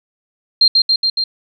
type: tone with echo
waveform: sine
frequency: 4186 Hz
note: C8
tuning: in tune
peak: -6 dBFS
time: 0.61-0.68 s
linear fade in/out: 5 ms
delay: 140 ms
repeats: 4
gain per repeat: -2 dB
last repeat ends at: 1.24 s
effects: none